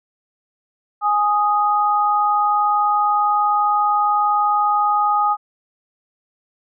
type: tone pair together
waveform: sine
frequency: 830.6 / 1244.5 Hz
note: G#5 / D#6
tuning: 0 / 0 cents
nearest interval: perfect fifth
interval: 700 cents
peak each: -17 dBFS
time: 1.01-5.37 s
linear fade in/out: 50 ms
effects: none